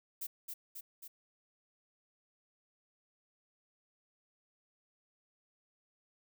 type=noise with echo; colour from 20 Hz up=violet; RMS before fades=-40 dBFS; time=0.21-0.27 s; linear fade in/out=10 ms; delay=270 ms; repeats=3; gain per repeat=-3 dB; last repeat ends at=1.08 s; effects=none